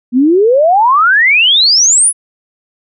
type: exponential sweep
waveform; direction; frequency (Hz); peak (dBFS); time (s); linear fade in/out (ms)
sine; up; 234.8 to 10510; -5; 0.12-2.13; 50
effects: none